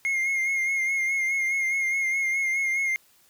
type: tone with vibrato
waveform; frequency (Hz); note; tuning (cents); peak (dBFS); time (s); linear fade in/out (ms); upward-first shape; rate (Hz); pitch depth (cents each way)
triangle; 2139; C7; +38; -21; 0.05-2.96; 0; sine; 4.8; 36
effects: white hiss -60 dBFS RMS until 3.29 s